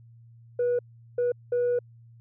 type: tone bursts at uneven times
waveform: sine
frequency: 486.5 Hz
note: B4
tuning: 26 cents flat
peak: -20 dBFS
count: 3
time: 0.59-0.79 / 1.18-1.32 / 1.52-1.79 s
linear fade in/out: 5 ms
effects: tanh soft clip ceiling -20 dBFS + added 116 Hz sine -49 dBFS peak until 2.2 s